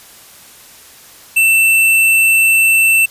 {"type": "tone with sample-and-hold", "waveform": "sine", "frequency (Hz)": 2670, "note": "E7", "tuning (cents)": 22, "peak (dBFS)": -7, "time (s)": [1.36, 3.06], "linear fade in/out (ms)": 10, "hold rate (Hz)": 11025, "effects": ["white hiss -40 dBFS RMS until 3.1 s", "resampled to 32000 Hz"]}